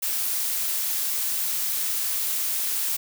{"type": "noise", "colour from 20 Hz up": "blue", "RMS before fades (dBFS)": -26, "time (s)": [0.02, 2.97], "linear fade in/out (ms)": 10, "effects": []}